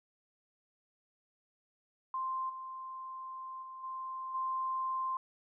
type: tone with level steps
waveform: sine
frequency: 1046.5 Hz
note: C6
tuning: in tune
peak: -33 / -41 / -44 / -38 / -32 dBFS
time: 2.14-5.17 s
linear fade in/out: 2 ms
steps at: 2.49 / 3.62 / 3.83 / 4.34 s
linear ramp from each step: 10 ms
effects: none